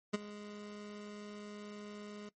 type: tone with ADSR envelope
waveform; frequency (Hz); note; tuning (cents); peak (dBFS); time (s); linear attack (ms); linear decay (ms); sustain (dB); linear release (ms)
25% pulse; 207.7; G#3; 0; -25; 0.13-2.29; 14; 20; -17; 4
effects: noise-tail reverb RT60 0.1 s tail -20 dB re dry + MP3 32 kbps